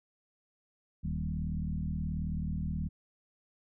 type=tone with frequency modulation; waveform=sine; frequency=119.3 Hz; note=A#2; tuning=41 cents sharp; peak=-31 dBFS; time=1.03-2.89 s; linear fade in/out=20 ms; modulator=38.7 Hz; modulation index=2.3; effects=none